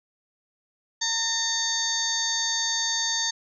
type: harmonic tone with a mistuned harmonic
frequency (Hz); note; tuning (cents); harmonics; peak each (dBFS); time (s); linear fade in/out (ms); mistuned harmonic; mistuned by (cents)
910; A#5; -42; 1 / 2 / 4 / 5 / 6 / 7 / 8; -36 / -32 / -30 / -29 / -39 / -28 / -39; 1.01-3.31; 10; 8; -67
effects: none